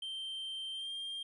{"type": "tone with pitch glide", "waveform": "triangle", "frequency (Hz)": [3135, 3197], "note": ["G7", "G7"], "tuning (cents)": [-1, 33], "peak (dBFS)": -37, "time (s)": [0.02, 1.23], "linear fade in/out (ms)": 5, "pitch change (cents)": 34, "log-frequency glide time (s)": [0.72, 0.91], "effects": ["resampled to 24000 Hz"]}